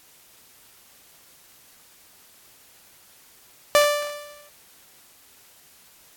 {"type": "tone with exponential decay", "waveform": "sawtooth", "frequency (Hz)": 587.3, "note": "D5", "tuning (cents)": 0, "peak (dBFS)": -8, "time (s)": [3.75, 4.49], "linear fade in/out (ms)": 0, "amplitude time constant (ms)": 160, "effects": ["white hiss -53 dBFS RMS until 6.16 s", "AAC 64 kbps"]}